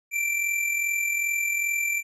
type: tone with amplitude modulation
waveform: square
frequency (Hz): 2349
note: D7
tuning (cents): 0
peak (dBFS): -22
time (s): 0.11-2.03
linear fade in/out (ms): 50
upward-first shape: sine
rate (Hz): 42.5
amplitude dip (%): 50
effects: resampled to 32000 Hz